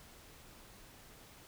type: silence
effects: pink hiss -57 dBFS RMS until 1.47 s